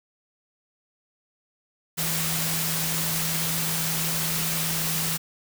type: tone in noise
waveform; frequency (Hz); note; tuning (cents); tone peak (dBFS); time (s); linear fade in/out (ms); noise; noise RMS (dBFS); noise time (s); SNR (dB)
sine; 162.2; E3; -28; -31; 1.97-5.18; 20; white; -27; 1.97-5.18; -7
effects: none